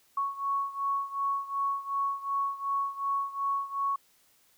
sine beating tone pair, 1108.7 / 1111.4 Hz, C#6 / C#6, 0 / +4 cents, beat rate 2.7 Hz, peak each -30 / -33 dBFS, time 0.17-3.96 s, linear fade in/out 5 ms, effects white hiss -65 dBFS RMS until 4.57 s

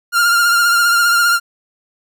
45% pulse tone with vibrato, 1400 Hz, F6, 4 cents sharp, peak -10 dBFS, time 0.12-1.4 s, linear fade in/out 50 ms, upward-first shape triangle, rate 15 Hz, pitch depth 41 cents each way, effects none

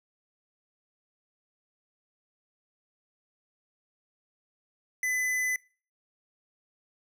sine tone with tanh clipping, 2009 Hz, B6, 29 cents sharp, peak -28 dBFS, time 5.03-5.56 s, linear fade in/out 2 ms, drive 18 dB, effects noise-tail reverb RT60 0.4 s tail -23 dB re dry

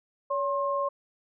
sine tone pair together, 565 / 1066.6 Hz, C#5 / C6, +33 / +33 cents, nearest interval major seventh, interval 1100 cents, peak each -28 dBFS, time 0.3-0.89 s, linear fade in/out 10 ms, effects none

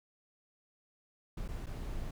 brown noise with dropouts, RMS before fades -39 dBFS, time 1.37-2.11 s, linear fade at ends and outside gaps 5 ms, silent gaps 1.48-1.486 / 1.661-1.667 s, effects none

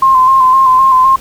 sine tone with vibrato, 1046.5 Hz, C6, in tune, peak -4 dBFS, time 0.02-1.16 s, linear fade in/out 5 ms, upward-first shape square, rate 3.9 Hz, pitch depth 30 cents each way, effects pink hiss -34 dBFS RMS until 1.2 s

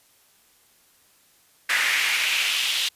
brown noise with high-pass filter sweep, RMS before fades -23 dBFS, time 1.69-2.89 s, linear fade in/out 10 ms, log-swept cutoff 1900 to 3300 Hz, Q 2.9, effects white hiss -59 dBFS RMS until 2.95 s + resampled to 32000 Hz

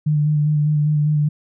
sine tone with vibrato, 150 Hz, D3, 37 cents sharp, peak -14 dBFS, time 0.06-1.29 s, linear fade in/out 10 ms, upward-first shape square, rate 5 Hz, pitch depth 19 cents each way, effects none

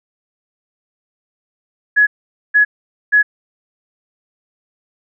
sine tone bursts, 1686 Hz, G#6, 26 cents sharp, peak -7 dBFS, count 3, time 1.96-3.23 s, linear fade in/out 20 ms, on 110 ms, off 470 ms, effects none

